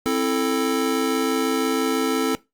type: chord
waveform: square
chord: A minor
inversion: first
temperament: just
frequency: 264 / 330 / 440 Hz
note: C4 / E4 / A4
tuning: +16 / +2 / 0 cents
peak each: -24 / -27 / -24 dBFS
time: 0.06-2.35 s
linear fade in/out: 0 ms
effects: noise-tail reverb RT60 0.2 s tail -19 dB re dry + Opus 48 kbps